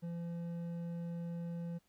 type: tone with hard clipping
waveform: triangle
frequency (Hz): 170.3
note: F3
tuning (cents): -43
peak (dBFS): -40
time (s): 0.02-1.79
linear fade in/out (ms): 20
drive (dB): 10
effects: pink hiss -75 dBFS RMS until 1.88 s